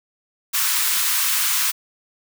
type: high-pass noise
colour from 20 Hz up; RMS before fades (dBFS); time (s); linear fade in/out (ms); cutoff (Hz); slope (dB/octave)
white; -20; 0.53-1.72; 20; 970; 48
effects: none